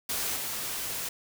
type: noise with level steps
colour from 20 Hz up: white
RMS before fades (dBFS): -31 / -34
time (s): 0.09-1.09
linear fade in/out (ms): 5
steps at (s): 0.36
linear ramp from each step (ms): 2
effects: none